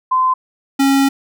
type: tone pair in turn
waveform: sine / square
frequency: 1030 / 273.8 Hz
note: C6 / C#4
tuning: -28 / -21 cents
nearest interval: octave + major seventh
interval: 2293 cents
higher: first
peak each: -11 dBFS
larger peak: neither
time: 0.11-0.34 / 0.79-1.09 s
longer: second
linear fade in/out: 10 ms
effects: none